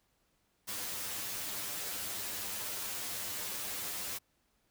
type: noise with comb filter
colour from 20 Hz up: white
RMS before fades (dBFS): -39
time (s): 0.67-4.19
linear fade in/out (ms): 20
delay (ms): 9.9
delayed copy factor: +1
effects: pink hiss -75 dBFS RMS until 4.7 s